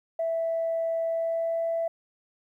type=tone with pitch glide; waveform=sine; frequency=659.3 to 663.9 Hz; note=E5 to E5; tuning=0 to +12 cents; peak=-24 dBFS; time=0.19-1.88 s; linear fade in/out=5 ms; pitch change=+12 cents; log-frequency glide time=1.04-1.64 s; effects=tanh soft clip ceiling -20 dBFS + 11-bit